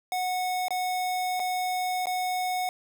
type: tone with dropouts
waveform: square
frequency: 734 Hz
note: F#5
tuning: 14 cents flat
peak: -27 dBFS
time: 0.12-2.69 s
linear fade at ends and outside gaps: 1 ms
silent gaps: 0.683-0.706 / 1.396-1.4 / 2.057-2.069 s
effects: none